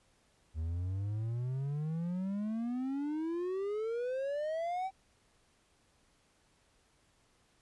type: exponential sweep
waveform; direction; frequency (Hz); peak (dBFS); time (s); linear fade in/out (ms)
triangle; up; 77.3 to 778; -31; 0.54-4.91; 50
effects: pink hiss -70 dBFS RMS until 7.61 s + resampled to 24000 Hz